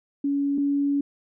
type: tone pair in turn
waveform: sine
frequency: 281.8 / 283 Hz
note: C#4 / C#4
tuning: +29 / +36 cents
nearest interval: unison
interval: 7 cents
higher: second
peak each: -21 / -20 dBFS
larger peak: second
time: 0.24-0.58 / 0.58-1.01 s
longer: second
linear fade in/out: 5 ms
effects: none